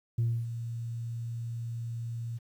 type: tone with ADSR envelope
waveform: sine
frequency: 116.54 Hz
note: A#2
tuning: in tune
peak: -22 dBFS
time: 0.18-2.39 s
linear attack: 7 ms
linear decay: 270 ms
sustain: -11 dB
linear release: 24 ms
effects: tanh soft clip ceiling -22 dBFS + 10-bit